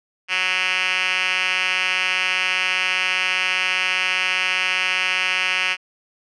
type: tone with band-pass filter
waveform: 5% pulse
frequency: 185 Hz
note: F#3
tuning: in tune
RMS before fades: -21 dBFS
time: 0.28-5.77 s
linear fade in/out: 50 ms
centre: 2800 Hz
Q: 3.8
effects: resampled to 22050 Hz